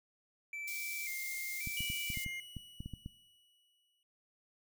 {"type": "tone with vibrato", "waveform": "triangle", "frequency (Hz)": 2218, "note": "C#7", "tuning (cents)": 0, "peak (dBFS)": -38, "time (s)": [0.53, 2.4], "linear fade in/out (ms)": 2, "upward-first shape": "square", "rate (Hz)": 0.93, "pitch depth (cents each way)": 80}
{"type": "high-pass noise", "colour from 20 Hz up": "white", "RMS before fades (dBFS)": -44, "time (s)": [0.67, 2.25], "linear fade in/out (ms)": 10, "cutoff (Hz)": 4100, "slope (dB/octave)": 24}
{"type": "clicks", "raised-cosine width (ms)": 5, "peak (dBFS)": -30, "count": 11, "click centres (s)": [1.673, 1.806, 1.901, 2.102, 2.173, 2.263, 2.567, 2.805, 2.86, 2.937, 3.061]}
{"type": "tone with exponential decay", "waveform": "45% pulse", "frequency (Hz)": 2935, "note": "F#7", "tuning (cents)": -15, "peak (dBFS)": -37, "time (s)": [1.77, 4.03], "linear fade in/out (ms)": 1, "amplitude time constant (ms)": 490}
{"effects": ["noise-tail reverb RT60 0.7 s tail -23 dB re dry"]}